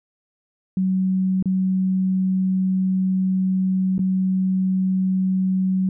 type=tone with dropouts; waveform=sine; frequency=187.8 Hz; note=F#3; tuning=26 cents sharp; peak=-17 dBFS; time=0.77-5.89 s; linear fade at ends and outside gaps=2 ms; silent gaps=1.426-1.457 / 3.981-3.992 s; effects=none